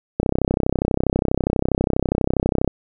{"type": "click train", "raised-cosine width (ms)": 2, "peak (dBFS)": -4, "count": 81, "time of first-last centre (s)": [0.2, 2.677], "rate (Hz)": 32.3, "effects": []}